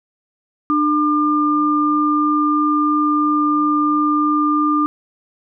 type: tone pair together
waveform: sine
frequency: 299.5 / 1200 Hz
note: D4 / D6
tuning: +34 / +37 cents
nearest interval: 2 octaves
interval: 2403 cents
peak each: -16 dBFS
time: 0.7-4.86 s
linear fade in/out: 0 ms
effects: none